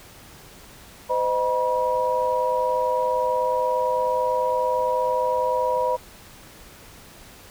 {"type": "tone cluster", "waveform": "sine", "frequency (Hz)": [511, 620, 966], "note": ["C5", "D#5", "B5"], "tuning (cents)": [-41, -6, -39], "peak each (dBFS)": [-23, -27, -23], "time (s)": [1.09, 5.97], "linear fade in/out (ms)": 20, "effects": ["pink hiss -46 dBFS RMS until 7.5 s"]}